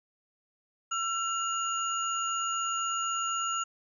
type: tone cluster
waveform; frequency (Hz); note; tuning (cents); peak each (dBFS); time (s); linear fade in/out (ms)
sine; 1346 / 2822 / 6810; E6 / F7 / G#8; +36 / +17 / +42; -30 / -37 / -35; 0.91-3.64; 10
effects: none